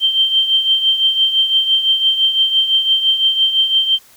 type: tone with tremolo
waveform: sine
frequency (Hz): 3136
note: G7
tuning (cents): 0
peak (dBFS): -8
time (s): 0-3.99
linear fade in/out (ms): 50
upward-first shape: triangle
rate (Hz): 5.9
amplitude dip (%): 70
effects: white hiss -47 dBFS RMS until 4.16 s